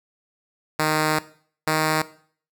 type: tone pair in turn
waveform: 5% pulse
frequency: 154.9 / 156.34 Hz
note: D#3 / D#3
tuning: -7 / +9 cents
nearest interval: unison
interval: 16 cents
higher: second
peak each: -8 dBFS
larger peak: neither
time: 0.79-1.19 / 1.67-2.02 s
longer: first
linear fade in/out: 5 ms
effects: noise-tail reverb RT60 0.5 s tail -17 dB re dry